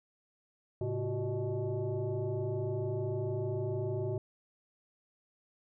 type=tone with frequency modulation; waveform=sine; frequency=135.4 Hz; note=C#3; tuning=40 cents flat; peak=-31 dBFS; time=0.81-4.18 s; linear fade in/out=2 ms; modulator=244 Hz; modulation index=1.7; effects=none